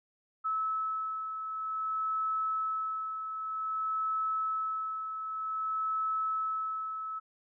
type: beating tone pair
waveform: sine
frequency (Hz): 1300 / 1300.53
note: E6 / E6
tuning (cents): -24 / -24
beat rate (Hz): 0.53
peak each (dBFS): -31 / -40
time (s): 0.44-7.2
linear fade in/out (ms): 20
effects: none